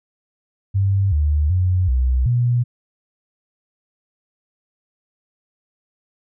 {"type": "tone with pitch steps", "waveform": "sine", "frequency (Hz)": [98, 74.6, 91.2, 63.4, 121.4], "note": ["G2", "D2", "F#2", "B1", "B2"], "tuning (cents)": [0, 28, -24, 46, -29], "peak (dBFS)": -14, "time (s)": [0.74, 2.64], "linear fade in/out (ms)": 20, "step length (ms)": 380, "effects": []}